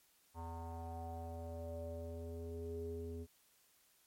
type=tone with low-pass filter sweep; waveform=square; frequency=83.1 Hz; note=E2; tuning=15 cents sharp; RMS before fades=-45 dBFS; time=0.34-3.27 s; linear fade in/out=50 ms; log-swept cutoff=950 to 360 Hz; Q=7; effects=white hiss -71 dBFS RMS until 4.06 s + MP3 64 kbps